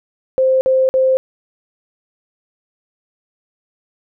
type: tone bursts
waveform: sine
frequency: 523 Hz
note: C5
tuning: 1 cent flat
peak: -10 dBFS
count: 3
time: 0.38-1.17 s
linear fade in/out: 0 ms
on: 230 ms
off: 50 ms
effects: none